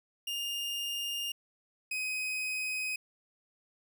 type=tone pair in turn; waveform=40% pulse; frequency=2824 / 2516 Hz; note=F7 / D#7; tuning=+19 / +19 cents; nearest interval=major second; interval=200 cents; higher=first; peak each=-32 / -31 dBFS; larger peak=second; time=0.27-1.32 / 1.91-2.96 s; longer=neither; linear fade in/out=5 ms; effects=none